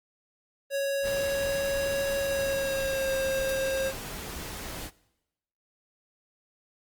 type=tone with pitch glide; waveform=square; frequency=554.4 to 534.9 Hz; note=C#5 to C5; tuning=0 to +38 cents; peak=-27 dBFS; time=0.7-3.93 s; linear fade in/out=50 ms; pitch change=-62 cents; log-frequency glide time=2.2-3.13 s
type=noise; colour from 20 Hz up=pink; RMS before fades=-38 dBFS; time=1.02-4.91 s; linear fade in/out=50 ms
type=noise with exponential decay; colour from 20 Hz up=blue; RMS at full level=-34 dBFS; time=3.49-3.58 s; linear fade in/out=1 ms; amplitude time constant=19 ms
effects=noise-tail reverb RT60 0.9 s tail -21 dB re dry + Opus 32 kbps